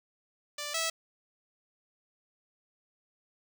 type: tone pair in turn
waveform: 5% pulse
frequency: 588 / 653.1 Hz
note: D5 / E5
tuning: +2 / -16 cents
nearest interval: major second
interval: 182 cents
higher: second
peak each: -24 / -18 dBFS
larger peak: second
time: 0.58-0.74 / 0.74-0.9 s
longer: neither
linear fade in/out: 5 ms
effects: none